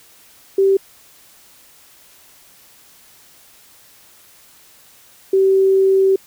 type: tone pair in turn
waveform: sine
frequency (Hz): 389.2 / 385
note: G4 / G4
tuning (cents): -12 / -31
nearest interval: unison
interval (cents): 19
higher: first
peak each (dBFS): -10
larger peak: neither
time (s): 0.58-0.77 / 5.33-6.16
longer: second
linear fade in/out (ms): 5
effects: white hiss -48 dBFS RMS until 6.26 s